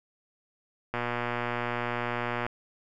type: click train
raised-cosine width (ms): 0.5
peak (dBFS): -15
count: 184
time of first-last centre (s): 0.94-2.465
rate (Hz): 120
effects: none